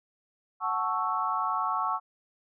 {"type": "chord", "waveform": "sine", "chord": "F# minor seventh", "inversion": "none", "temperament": "equal", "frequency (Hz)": [740, 880, 1108.7, 1318.5], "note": ["F#5", "A5", "C#6", "E6"], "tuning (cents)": [0, 0, 0, 0], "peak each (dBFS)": [-34, -33, -29, -32], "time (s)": [0.6, 2], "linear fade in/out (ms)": 50, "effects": []}